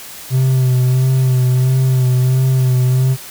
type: tone with vibrato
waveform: triangle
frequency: 128.7 Hz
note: C3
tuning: 28 cents flat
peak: -8 dBFS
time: 0.3-3.17 s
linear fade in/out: 50 ms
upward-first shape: sine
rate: 1.5 Hz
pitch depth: 32 cents each way
effects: white hiss -33 dBFS RMS until 3.3 s